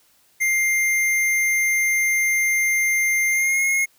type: tone with pitch glide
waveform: square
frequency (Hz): 2100 to 2155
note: C7 to C#7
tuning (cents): +6 to -49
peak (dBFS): -18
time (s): 0.4-3.86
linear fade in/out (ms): 20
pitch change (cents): +45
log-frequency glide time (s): 3.3-3.63
effects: white hiss -59 dBFS RMS until 3.98 s